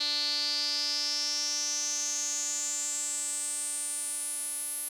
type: tone with band-pass filter sweep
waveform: sawtooth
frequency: 293.7 Hz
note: D4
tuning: in tune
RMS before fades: -32 dBFS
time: 0-4.89 s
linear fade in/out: 10 ms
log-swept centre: 4200 to 11000 Hz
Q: 9.3
effects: none